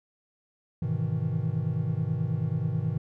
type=chord; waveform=triangle; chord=E major seventh; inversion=first; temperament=equal with one note detuned; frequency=103.83 / 126.14 / 155.56 / 164.81 Hz; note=G#2 / B2 / D#3 / E3; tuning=0 / +37 / 0 / 0 cents; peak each=-30 / -29 / -28 / -31 dBFS; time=0.82-2.98 s; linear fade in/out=5 ms; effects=none